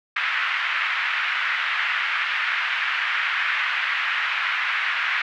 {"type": "band-pass noise", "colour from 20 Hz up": "pink", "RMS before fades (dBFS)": -24, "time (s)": [0.16, 5.22], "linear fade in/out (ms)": 5, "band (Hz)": [1400, 2600], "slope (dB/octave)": 24, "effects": []}